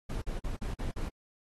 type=noise bursts; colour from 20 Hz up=brown; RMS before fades=-34 dBFS; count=6; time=0.09-1.09 s; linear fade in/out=10 ms; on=130 ms; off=44 ms; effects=AAC 32 kbps